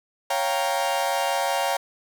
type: chord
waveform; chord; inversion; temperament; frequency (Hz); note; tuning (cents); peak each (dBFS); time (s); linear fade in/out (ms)
40% pulse; G half-diminished seventh; second; equal; 554.4 / 698.5 / 784 / 932.3; Db5 / F5 / G5 / Bb5; 0 / 0 / 0 / 0; -27; 0.3-1.77; 5
effects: none